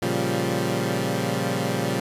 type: chord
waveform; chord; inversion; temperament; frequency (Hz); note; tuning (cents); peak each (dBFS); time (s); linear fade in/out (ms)
15% pulse; G half-diminished seventh; first; equal; 116.54 / 138.59 / 174.61 / 196; Bb2 / Db3 / F3 / G3; 0 / 0 / 0 / 0; -22; 0.02-2; 5
effects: resampled to 32000 Hz